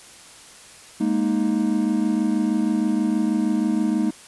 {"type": "chord", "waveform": "triangle", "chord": "Ab suspended second", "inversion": "none", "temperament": "equal with one note detuned", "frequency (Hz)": [207.7, 234, 311.1], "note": ["Ab3", "Bb3", "Eb4"], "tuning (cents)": [0, 7, 0], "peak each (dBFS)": -21, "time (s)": [1, 4.11], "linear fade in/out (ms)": 10, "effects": ["white hiss -45 dBFS RMS until 4.27 s", "resampled to 24000 Hz"]}